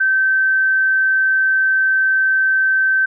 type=tone; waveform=sine; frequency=1547 Hz; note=G6; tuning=23 cents flat; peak=-12 dBFS; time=0-3.06 s; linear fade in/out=10 ms; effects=none